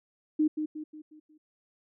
sine tone with echo, 307 Hz, D#4, 23 cents flat, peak -21 dBFS, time 0.39-0.48 s, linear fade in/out 10 ms, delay 180 ms, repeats 5, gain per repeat -7 dB, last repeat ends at 1.38 s, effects none

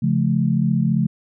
sine chord, Db augmented, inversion none, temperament just, 138.59 / 173.24 / 216.5 Hz, Db3 / F3 / A3, 0 / -14 / -28 cents, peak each -20 dBFS, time 0.02-1.07 s, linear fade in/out 10 ms, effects none

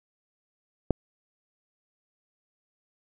click, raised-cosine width 2 ms, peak -8 dBFS, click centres 0.907 s, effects none

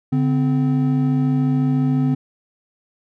triangle tone pair together, 143.81 / 257.8 Hz, D3 / C4, -36 / -26 cents, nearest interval minor seventh, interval 1010 cents, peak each -16 dBFS, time 0.12-2.15 s, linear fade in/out 10 ms, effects none

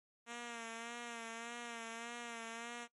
5% pulse tone with vibrato, 233.1 Hz, A#3, in tune, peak -33 dBFS, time 0.26-2.88 s, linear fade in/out 50 ms, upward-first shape sine, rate 1.7 Hz, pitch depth 44 cents each way, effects noise-tail reverb RT60 0.1 s tail -21 dB re dry + MP3 48 kbps

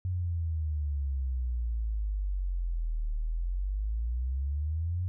sine exponential two-way sweep, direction down then up, 92.5 to 37.51 to 92.5 Hz, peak -28 dBFS, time 0.05-5.08 s, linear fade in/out 0 ms, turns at 3.14 s, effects none

